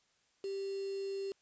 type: tone with quantisation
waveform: sine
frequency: 392 Hz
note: G4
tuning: in tune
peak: -36 dBFS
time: 0.44-1.32 s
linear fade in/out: 2 ms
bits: 8
effects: white hiss -73 dBFS RMS until 1.41 s + resampled to 16000 Hz